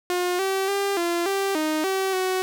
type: tone with pitch steps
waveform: sawtooth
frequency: 357.7 / 385.4 / 398.1 / 343.6 / 392.1 / 310.1 / 383.3 / 373 Hz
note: F4 / G4 / G4 / F4 / G4 / D#4 / G4 / F#4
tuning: +41 / -29 / +27 / -28 / 0 / -6 / -39 / +14 cents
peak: -18 dBFS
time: 0.1-2.42 s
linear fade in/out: 0 ms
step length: 290 ms
effects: none